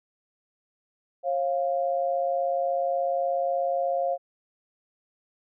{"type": "tone pair together", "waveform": "sine", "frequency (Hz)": [542, 698.5], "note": ["C#5", "F5"], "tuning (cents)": [-39, 0], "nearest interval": "major third", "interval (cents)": 439, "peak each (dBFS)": -26, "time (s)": [1.23, 4.18], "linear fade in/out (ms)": 50, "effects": []}